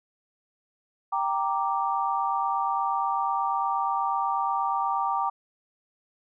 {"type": "chord", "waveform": "sine", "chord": "G minor", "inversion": "none", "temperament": "equal", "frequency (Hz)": [784, 932.3, 1174.7], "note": ["G5", "Bb5", "D6"], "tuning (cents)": [0, 0, 0], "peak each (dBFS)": -28, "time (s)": [1.12, 5.3], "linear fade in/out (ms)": 10, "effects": []}